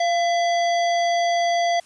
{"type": "harmonic tone with a mistuned harmonic", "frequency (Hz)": 669, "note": "E5", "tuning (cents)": 25, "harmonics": [1, 3, 5, 7, 9], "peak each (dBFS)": [-18, -28, -32, -35, -37], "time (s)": [0, 1.8], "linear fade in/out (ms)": 5, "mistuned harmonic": 1, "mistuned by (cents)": 55, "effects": ["white hiss -52 dBFS RMS until 1.85 s", "resampled to 24000 Hz"]}